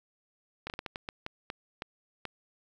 slowing click train, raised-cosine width 0.3 ms, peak -20 dBFS, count 11, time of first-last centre 0.67-2.253 s, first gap 29 ms, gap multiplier 1.35, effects 9-bit

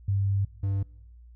sine / triangle tone pair in turn, 98.8 / 98.28 Hz, G2 / G2, +14 / +5 cents, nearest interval unison, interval 9 cents, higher first, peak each -22 dBFS, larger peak neither, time 0.08-0.45 / 0.63-0.83 s, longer first, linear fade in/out 5 ms, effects noise-tail reverb RT60 0.8 s tail -24 dB re dry + added 59 Hz sine -47 dBFS peak until 1.35 s

